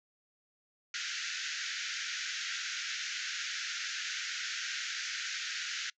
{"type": "band-pass noise", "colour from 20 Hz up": "pink", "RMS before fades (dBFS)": -38, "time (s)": [0.94, 5.9], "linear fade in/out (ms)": 2, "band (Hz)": [1400, 6900], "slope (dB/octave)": 96, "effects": ["noise-tail reverb RT60 0.1 s tail -23 dB re dry"]}